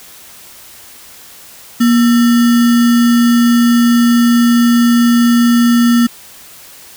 sine tone with sample-and-hold, 237.3 Hz, A#3, 31 cents sharp, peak -6 dBFS, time 1.8-6.07 s, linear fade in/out 10 ms, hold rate 1575 Hz, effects white hiss -37 dBFS RMS until 6.96 s

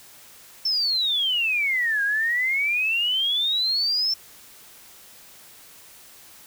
sine exponential two-way sweep, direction down then up, 5400 to 1609 to 5400 Hz, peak -20 dBFS, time 0.65-4.14 s, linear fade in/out 5 ms, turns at 2.03 s, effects white hiss -48 dBFS RMS until 6.46 s

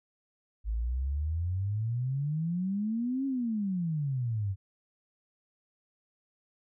sine exponential two-way sweep, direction up then down, 51.8 to 275.9 to 93.2 Hz, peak -28 dBFS, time 0.64-4.56 s, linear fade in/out 50 ms, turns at 3.26 s, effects none

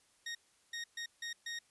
20% pulse tone bursts at uneven times, 1864.7 Hz, A#6, in tune, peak -34 dBFS, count 5, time 0.26-0.35 / 0.73-0.84 / 0.97-1.06 / 1.22-1.33 / 1.46-1.59 s, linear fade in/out 5 ms, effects white hiss -70 dBFS RMS until 1.7 s + resampled to 24000 Hz

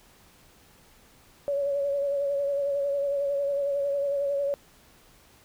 sine tone with vibrato, 563 Hz, C#5, 27 cents sharp, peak -24 dBFS, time 1.48-4.54 s, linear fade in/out 0 ms, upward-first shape sine, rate 11 Hz, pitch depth 31 cents each way, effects pink hiss -57 dBFS RMS until 5.44 s

